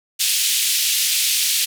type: band-pass noise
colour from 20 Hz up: pink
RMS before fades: -19 dBFS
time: 0.19-1.66 s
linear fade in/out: 20 ms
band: 2800 to 15000 Hz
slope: 24 dB/octave
effects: none